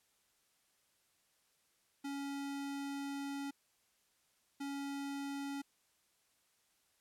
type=tone bursts at uneven times; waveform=square; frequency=279.6 Hz; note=C#4; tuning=15 cents sharp; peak=-40 dBFS; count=2; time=2.04-3.51 / 4.6-5.62 s; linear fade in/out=10 ms; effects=white hiss -75 dBFS RMS until 7 s + low-pass 12000 Hz 12 dB/octave